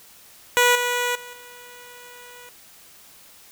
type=tone with level steps; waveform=10% pulse; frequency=488.3 Hz; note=B4; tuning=20 cents flat; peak=-6 / -13 / -29 / -34 dBFS; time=0.57-2.49 s; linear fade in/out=0 ms; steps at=0.75 / 1.15 / 1.33 s; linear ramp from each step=5 ms; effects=white hiss -49 dBFS RMS until 3.51 s